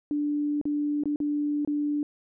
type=tone with dropouts; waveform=sine; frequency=293.7 Hz; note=D4; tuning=in tune; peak=-24 dBFS; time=0.11-2.03 s; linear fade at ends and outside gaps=1 ms; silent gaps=0.614-0.654 / 1.036-1.056 / 1.16-1.202 / 1.649-1.675 s; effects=none